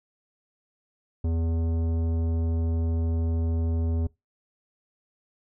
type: tone with tanh clipping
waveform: sine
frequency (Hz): 82.41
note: E2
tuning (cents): 0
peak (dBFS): -25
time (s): 1.24-4.07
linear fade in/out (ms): 5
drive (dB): 14
effects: noise-tail reverb RT60 0.2 s tail -22 dB re dry